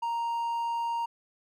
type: tone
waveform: triangle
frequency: 932.3 Hz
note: A#5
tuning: in tune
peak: -26 dBFS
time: 0.02-1.06 s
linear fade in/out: 10 ms
effects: none